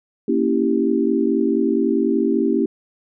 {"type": "chord", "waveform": "sine", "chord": "A# diminished seventh", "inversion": "none", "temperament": "equal with one note detuned", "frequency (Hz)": [233.1, 277.2, 327.5, 392], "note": ["A#3", "C#4", "E4", "G4"], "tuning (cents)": [0, 0, -11, 0], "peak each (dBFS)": -21, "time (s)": [0.28, 2.66], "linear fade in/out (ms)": 5, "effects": []}